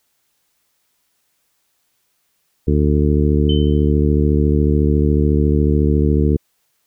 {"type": "harmonic tone", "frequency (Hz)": 74, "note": "D2", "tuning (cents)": 14, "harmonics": [1, 2, 3, 4, 5, 6], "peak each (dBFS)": [-15, -18, -20, -21, -22, -23], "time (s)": [2.67, 6.37], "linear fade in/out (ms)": 10}
{"type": "tone with exponential decay", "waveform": "sine", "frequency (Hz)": 3066, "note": "G7", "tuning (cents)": -39, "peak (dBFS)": -21, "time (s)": [3.49, 3.92], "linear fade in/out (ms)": 5, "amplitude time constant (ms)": 93}
{"effects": ["white hiss -66 dBFS RMS until 6.86 s"]}